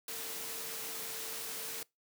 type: tone in noise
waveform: sine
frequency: 450.6 Hz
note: A4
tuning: 41 cents sharp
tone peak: -52 dBFS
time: 0.08-1.83 s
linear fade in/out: 2 ms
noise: white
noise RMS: -41 dBFS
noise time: 0.08-1.83 s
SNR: -14 dB
effects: noise-tail reverb RT60 0.2 s tail -24 dB re dry + high-pass 150 Hz 12 dB/octave